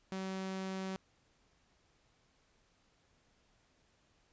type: tone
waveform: sawtooth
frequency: 190 Hz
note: F#3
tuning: 46 cents sharp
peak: -34 dBFS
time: 0.12-0.96 s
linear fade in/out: 0 ms
effects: pink hiss -72 dBFS RMS until 4.32 s + resampled to 16000 Hz